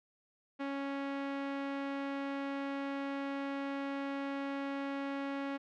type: tone with low-pass filter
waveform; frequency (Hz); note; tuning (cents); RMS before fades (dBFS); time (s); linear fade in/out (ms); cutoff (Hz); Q
sawtooth; 277.2; C#4; 0; -38; 0.59-5.58; 20; 2400; 1
effects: none